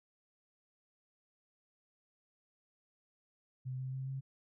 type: tone with pitch steps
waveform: sine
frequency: 128.8 / 130.6 / 132.42 / 134.27 Hz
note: C3 / C3 / C3 / C3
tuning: -27 / -3 / +21 / +45 cents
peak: -37 dBFS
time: 3.65-4.21 s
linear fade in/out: 20 ms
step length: 140 ms
effects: none